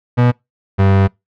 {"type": "tone pair in turn", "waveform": "35% pulse", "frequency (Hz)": [122.1, 97.12], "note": ["B2", "G2"], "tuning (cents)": [-19, -16], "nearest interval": "major third", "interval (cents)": 397, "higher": "first", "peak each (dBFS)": -7, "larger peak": "neither", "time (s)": [[0.17, 0.32], [0.78, 1.08]], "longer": "second", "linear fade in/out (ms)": 20, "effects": ["noise-tail reverb RT60 0.2 s tail -26 dB re dry", "low-pass 2000 Hz 12 dB/octave"]}